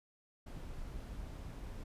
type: noise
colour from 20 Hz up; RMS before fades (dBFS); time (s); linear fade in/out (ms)
brown; -45; 0.46-1.84; 10
effects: resampled to 32000 Hz